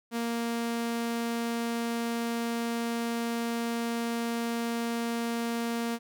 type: tone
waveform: sawtooth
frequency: 233.1 Hz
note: A#3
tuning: in tune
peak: -25 dBFS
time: 0.11-5.99 s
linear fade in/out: 50 ms
effects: none